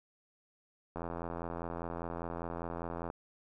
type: click train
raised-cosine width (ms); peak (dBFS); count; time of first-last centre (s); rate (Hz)
1; -25; 183; 0.96-3.101; 85
effects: none